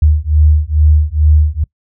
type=beating tone pair; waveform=sine; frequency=75 / 77.3 Hz; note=D2 / D#2; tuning=+37 / -11 cents; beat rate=2.3 Hz; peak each=-10 dBFS; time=0.02-1.64 s; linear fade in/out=5 ms; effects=noise-tail reverb RT60 0.1 s tail -24 dB re dry